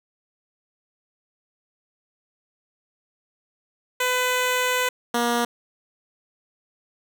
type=tone pair in turn; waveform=10% pulse; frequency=502 / 237.9 Hz; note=B4 / A#3; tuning=+28 / +35 cents; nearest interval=octave + minor second; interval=1293 cents; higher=first; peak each=-12 dBFS; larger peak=neither; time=4-4.89 / 5.14-5.45 s; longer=first; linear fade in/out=5 ms; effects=none

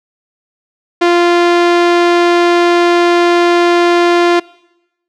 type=tone; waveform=sawtooth; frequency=347.3 Hz; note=F4; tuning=10 cents flat; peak=-3 dBFS; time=1.01-4.4 s; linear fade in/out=10 ms; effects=noise-tail reverb RT60 0.9 s tail -23 dB re dry + low-pass 4000 Hz 12 dB/octave

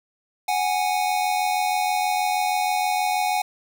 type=tone pair together; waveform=square; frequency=740 / 826.3 Hz; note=F#5 / G#5; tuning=0 / -9 cents; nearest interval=major second; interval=191 cents; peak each=-24 dBFS; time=0.48-3.42 s; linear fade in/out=5 ms; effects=none

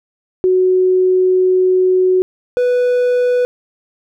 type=tone pair in turn; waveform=sine / triangle; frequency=370 / 493.9 Hz; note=F#4 / B4; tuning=0 / 0 cents; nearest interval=perfect fourth; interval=500 cents; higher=second; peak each=-9 dBFS; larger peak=neither; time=0.44-2.22 / 2.57-3.45 s; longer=first; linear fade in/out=0 ms; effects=none

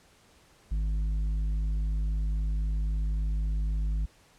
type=tone with tanh clipping; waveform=triangle; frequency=51.91 Hz; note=G#1; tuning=in tune; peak=-27 dBFS; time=0.71-4.06 s; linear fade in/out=10 ms; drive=11 dB; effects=pink hiss -60 dBFS RMS until 4.38 s + low-pass 10000 Hz 12 dB/octave

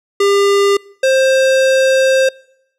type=tone pair in turn; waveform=square; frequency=400.5 / 528.5 Hz; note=G4 / C5; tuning=+37 / +17 cents; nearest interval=perfect fourth; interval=480 cents; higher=second; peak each=-10 dBFS; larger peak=neither; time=0.2-0.77 / 1.03-2.29 s; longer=second; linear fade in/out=5 ms; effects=noise-tail reverb RT60 0.8 s tail -25 dB re dry + low-pass 8000 Hz 12 dB/octave

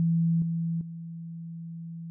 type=tone with level steps; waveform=sine; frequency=166.3 Hz; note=E3; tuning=16 cents sharp; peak=-21 / -26 / -36 dBFS; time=0-2.1 s; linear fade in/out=0 ms; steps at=0.42 / 0.81 s; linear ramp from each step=2 ms; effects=none

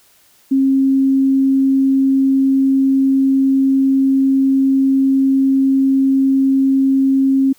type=tone; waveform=sine; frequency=269 Hz; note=C4; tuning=48 cents sharp; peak=-10 dBFS; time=0.51-7.53 s; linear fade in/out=10 ms; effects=white hiss -52 dBFS RMS until 7.58 s

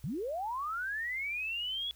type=linear sweep; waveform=sine; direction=up; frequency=113.4 to 3400 Hz; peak=-33 dBFS; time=0.04-1.91 s; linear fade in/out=0 ms; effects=added 60 Hz sine -59 dBFS peak until 1.95 s + white hiss -63 dBFS RMS until 1.95 s

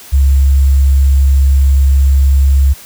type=tone with sample-and-hold; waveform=sine; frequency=68.3 Hz; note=C#2; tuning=25 cents flat; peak=-5 dBFS; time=0.12-2.74 s; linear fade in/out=20 ms; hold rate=7350 Hz; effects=white hiss -35 dBFS RMS until 2.85 s

